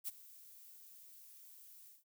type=noise with ADSR envelope; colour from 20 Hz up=violet; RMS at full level=-39 dBFS; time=0.04-2.04 s; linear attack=40 ms; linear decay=22 ms; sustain=-19 dB; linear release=160 ms; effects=none